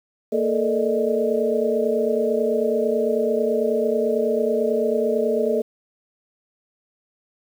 sine tone cluster, 231.5 / 432.5 / 461.6 / 594 / 627 Hz, A#3 / A4 / A#4 / D5 / D#5, -12 / -30 / -17 / +20 / +13 cents, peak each -26 / -21 / -26 / -26 / -27 dBFS, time 0.32-5.62 s, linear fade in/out 10 ms, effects 8-bit

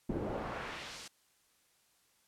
brown noise with band-pass filter sweep, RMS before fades -40 dBFS, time 0.09-1.08 s, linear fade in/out 5 ms, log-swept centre 260 to 7300 Hz, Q 0.97, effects white hiss -71 dBFS RMS until 2.27 s + low-pass 12000 Hz 12 dB/octave

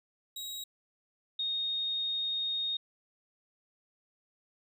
sawtooth / sine tone pair in turn, 3820 / 3711 Hz, A#7 / A#7, +42 / -9 cents, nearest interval minor second, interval 51 cents, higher first, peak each -35 / -30 dBFS, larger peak second, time 0.36-0.64 / 1.39-2.77 s, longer second, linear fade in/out 5 ms, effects none

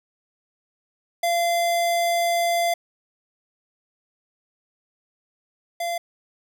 square tone pair in turn, 687 / 687 Hz, F5 / F5, -29 / -29 cents, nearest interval unison, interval 0 cents, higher neither, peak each -20 / -25 dBFS, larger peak first, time 1.23-2.74 / 5.8-5.98 s, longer first, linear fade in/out 5 ms, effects none

